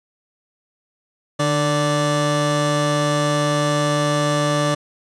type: tone pair together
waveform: 25% pulse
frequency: 149 / 584.4 Hz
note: D3 / D5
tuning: +25 / -9 cents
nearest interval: 2 octaves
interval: 2366 cents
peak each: -16 dBFS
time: 1.39-4.75 s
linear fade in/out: 10 ms
effects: resampled to 22050 Hz